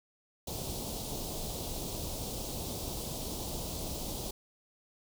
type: band-stop noise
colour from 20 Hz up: pink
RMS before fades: -38 dBFS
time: 0.47-4.31 s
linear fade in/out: 5 ms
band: 860 to 3400 Hz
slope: 24 dB/octave
effects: none